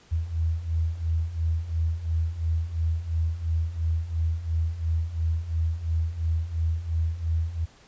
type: beating tone pair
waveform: sine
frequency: 79.7 / 82.6 Hz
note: D#2 / E2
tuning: +42 / +4 cents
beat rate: 2.9 Hz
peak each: -29 / -25 dBFS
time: 0.11-7.66 s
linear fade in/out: 20 ms
effects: pink hiss -55 dBFS RMS until 7.87 s + resampled to 16000 Hz